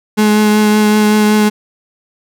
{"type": "tone with vibrato", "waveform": "35% pulse", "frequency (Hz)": 211.9, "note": "G#3", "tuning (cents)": 35, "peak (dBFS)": -6, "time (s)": [0.17, 1.5], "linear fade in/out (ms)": 20, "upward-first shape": "triangle", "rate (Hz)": 5.3, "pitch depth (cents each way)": 15, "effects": []}